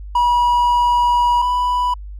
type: tone pair in turn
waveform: triangle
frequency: 968 / 987.2 Hz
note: B5 / B5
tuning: -35 / -1 cents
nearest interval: unison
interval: 34 cents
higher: second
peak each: -10 / -13 dBFS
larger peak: first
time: 0.15-1.42 / 1.42-1.94 s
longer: first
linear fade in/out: 5 ms
effects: added 50 Hz sine -29 dBFS peak until 2.19 s